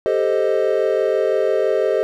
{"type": "chord", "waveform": "triangle", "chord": "A half-diminished seventh", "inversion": "third", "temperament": "equal with one note detuned", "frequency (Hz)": [394, 440, 523.3, 622.3], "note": ["G4", "A4", "C5", "Eb5"], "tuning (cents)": [9, 0, 0, 0], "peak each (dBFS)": -19, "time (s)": [0.06, 2.03], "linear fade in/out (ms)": 0, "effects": []}